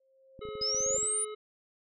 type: tone with exponential growth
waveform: sine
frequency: 532 Hz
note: C5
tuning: 29 cents sharp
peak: -29 dBFS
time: 0-0.97 s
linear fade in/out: 5 ms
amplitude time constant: 210 ms
type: clicks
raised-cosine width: 3 ms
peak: -35 dBFS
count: 12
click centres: 0.392 / 0.453 / 0.488 / 0.554 / 0.613 / 0.747 / 0.806 / 0.863 / 0.906 / 0.945 / 0.983 / 1.03 s
type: harmonic tone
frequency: 425.9 Hz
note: G#4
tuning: 44 cents sharp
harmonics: 1 / 3 / 5 / 7 / 9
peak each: -38 / -46 / -54 / -57 / -54 dBFS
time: 0.41-1.35 s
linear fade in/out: 10 ms
type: exponential sweep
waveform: sine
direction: up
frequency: 4978 to 9740 Hz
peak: -28 dBFS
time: 0.61-1.25 s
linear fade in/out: 10 ms
effects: none